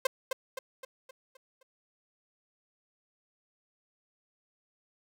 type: tone with echo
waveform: sawtooth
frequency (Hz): 523.3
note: C5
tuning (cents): 0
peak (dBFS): -19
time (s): 0.05-0.07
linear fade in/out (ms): 5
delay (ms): 260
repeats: 6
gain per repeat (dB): -6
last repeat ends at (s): 1.63
effects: none